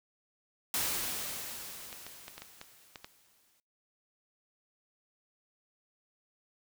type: noise with exponential decay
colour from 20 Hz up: white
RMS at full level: -31 dBFS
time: 0.74-3.6 s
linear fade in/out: 1 ms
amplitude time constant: 620 ms
type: clicks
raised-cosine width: 0.2 ms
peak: -26 dBFS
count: 8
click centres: 1.928 / 2.066 / 2.281 / 2.38 / 2.42 / 2.614 / 2.958 / 3.045 s
effects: noise-tail reverb RT60 0.4 s tail -26 dB re dry